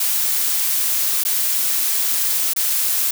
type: noise with dropouts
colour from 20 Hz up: blue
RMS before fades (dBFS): -19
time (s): 0-3.11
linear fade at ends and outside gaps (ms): 5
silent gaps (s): 1.237-1.25 / 2.535-2.562
effects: none